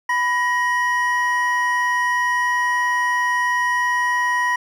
triangle tone pair together, 991 / 1890.3 Hz, B5 / A#6, +6 / +24 cents, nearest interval major seventh, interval 1118 cents, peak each -18 dBFS, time 0.09-4.56 s, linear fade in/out 5 ms, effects 9-bit

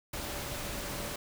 sine tone in noise, 577 Hz, D5, 31 cents flat, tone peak -47 dBFS, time 0.13-1.16 s, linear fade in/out 5 ms, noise pink, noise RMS -38 dBFS, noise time 0.13-1.16 s, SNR -12 dB, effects none

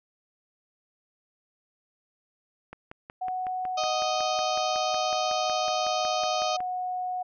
click train, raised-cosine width 0.5 ms, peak -25 dBFS, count 22, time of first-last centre 2.73-6.605 s, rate 5.42 Hz
sine tone with pitch glide, 740 to 731.9 Hz, F#5 to F#5, 0 to -19 cents, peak -28 dBFS, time 3.21-7.23 s, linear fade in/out 10 ms, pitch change -19 cents, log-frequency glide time 4.79-6.01 s
harmonic tone, 622.3 Hz, D#5, in tune, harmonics 1 / 2 / 4 / 5 / 6 / 7 / 8 / 9 / 10, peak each -30 / -32 / -38 / -37 / -39 / -38 / -40 / -42 / -41 dBFS, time 3.77-6.57 s, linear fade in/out 10 ms
effects none

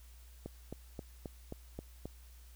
click train, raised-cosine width 2 ms, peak -28 dBFS, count 7, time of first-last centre 0.46-2.056 s, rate 3.76 Hz, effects added 60 Hz sine -53 dBFS peak until 2.55 s + white hiss -64 dBFS RMS until 2.55 s

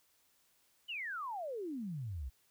sine exponential sweep, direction down, 3064 to 58.7 Hz, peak -38 dBFS, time 0.88-2.3 s, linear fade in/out 20 ms, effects white hiss -72 dBFS RMS until 2.5 s

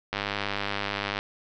click train, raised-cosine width 0.3 ms, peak -12 dBFS, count 108, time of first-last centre 0.13-1.189 s, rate 101 Hz, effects resampled to 16000 Hz + 8-bit

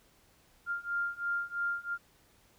sine beating tone pair, 1396.9 / 1399.9 Hz, F6 / F6, 0 / +4 cents, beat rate 3 Hz, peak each -35 / -34 dBFS, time 0.66-1.98 s, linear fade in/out 50 ms, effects pink hiss -65 dBFS RMS until 2.58 s

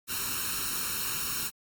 white noise with comb filter, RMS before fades -32 dBFS, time 0.07-1.51 s, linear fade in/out 50 ms, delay 0.73 ms, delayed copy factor +0.8, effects Opus 48 kbps

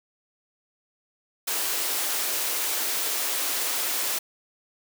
white high-pass noise, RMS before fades -27 dBFS, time 1.47-4.19 s, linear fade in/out 10 ms, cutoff 300 Hz, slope 24 dB/octave, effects none

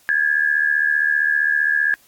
sine tone pair together, 1637 / 1712.3 Hz, G#6 / A6, -25 / -48 cents, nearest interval minor second, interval 77 cents, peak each -18 dBFS, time 0.09-1.94 s, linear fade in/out 0 ms, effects white hiss -54 dBFS RMS until 2.07 s + AAC 64 kbps

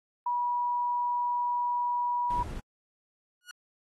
sine tone, 970 Hz, B5, 31 cents flat, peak -26 dBFS, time 0.26-2.43 s, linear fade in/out 5 ms
brown noise, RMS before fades -37 dBFS, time 2.3-2.6 s, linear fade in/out 5 ms
sawtooth tone with exponential growth, 1451 Hz, F#6, 34 cents flat, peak -34 dBFS, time 3.41-3.51 s, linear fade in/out 1 ms, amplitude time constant 20 ms
effects AAC 32 kbps

